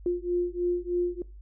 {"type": "beating tone pair", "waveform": "sine", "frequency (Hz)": [351.1, 354.3], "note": ["F4", "F4"], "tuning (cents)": [9, 25], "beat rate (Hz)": 3.2, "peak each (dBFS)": -28, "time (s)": [0.06, 1.22], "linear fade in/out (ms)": 2, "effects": ["noise-tail reverb RT60 0.3 s tail -21 dB re dry", "added 50 Hz sine -43 dBFS peak until 1.41 s"]}